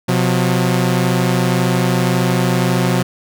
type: tone pair together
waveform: sawtooth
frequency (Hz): 127.28 / 180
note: C3 / F#3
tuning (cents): -47 / -47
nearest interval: tritone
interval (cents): 600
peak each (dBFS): -12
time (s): 0.08-3.03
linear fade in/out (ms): 10
effects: none